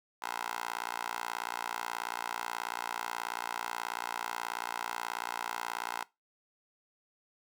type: tone with high-pass filter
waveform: 10% pulse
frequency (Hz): 58.4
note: A#1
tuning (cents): +4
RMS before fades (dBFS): -38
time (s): 0.22-6.04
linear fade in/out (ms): 5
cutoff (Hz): 970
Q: 2.2
effects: noise-tail reverb RT60 0.2 s tail -20 dB re dry